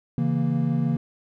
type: chord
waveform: triangle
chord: A# diminished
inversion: first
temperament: equal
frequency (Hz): 138.59 / 164.81 / 233.1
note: C#3 / E3 / A#3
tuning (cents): 0 / 0 / 0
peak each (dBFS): -23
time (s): 0.18-0.97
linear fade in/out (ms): 2
effects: none